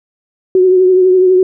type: tone with vibrato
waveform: sine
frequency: 370 Hz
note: F#4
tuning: in tune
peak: -5 dBFS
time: 0.55-1.43 s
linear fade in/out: 2 ms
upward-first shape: triangle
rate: 12 Hz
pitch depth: 40 cents each way
effects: none